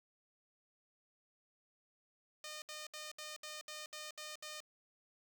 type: tone bursts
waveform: 5% pulse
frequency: 610 Hz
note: D#5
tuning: 34 cents flat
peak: -34 dBFS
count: 9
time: 2.44-4.604 s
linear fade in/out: 2 ms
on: 180 ms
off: 68 ms
effects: none